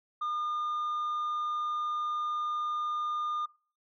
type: tone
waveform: sine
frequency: 1213 Hz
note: D#6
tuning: 44 cents flat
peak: -27 dBFS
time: 0.21-3.46 s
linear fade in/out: 10 ms
effects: noise-tail reverb RT60 0.4 s tail -23 dB re dry + tanh soft clip ceiling -29 dBFS